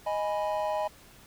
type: chord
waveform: triangle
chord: G# minor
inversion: second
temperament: equal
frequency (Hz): 622.3 / 830.6 / 987.8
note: D#5 / G#5 / B5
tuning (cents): 0 / 0 / 0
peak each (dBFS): -28 / -30 / -33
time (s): 0.06-0.88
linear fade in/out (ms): 10
effects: pink hiss -54 dBFS RMS until 1.26 s